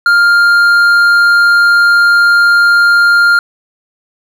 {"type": "tone with hard clipping", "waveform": "sine", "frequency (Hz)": 1402, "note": "F6", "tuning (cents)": 6, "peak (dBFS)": -6, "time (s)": [0.06, 3.39], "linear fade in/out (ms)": 2, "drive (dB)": 5, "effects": []}